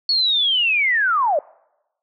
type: linear sweep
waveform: sine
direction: down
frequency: 4426 to 548 Hz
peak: -15 dBFS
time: 0.09-1.39 s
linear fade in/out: 2 ms
effects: noise-tail reverb RT60 0.9 s tail -25 dB re dry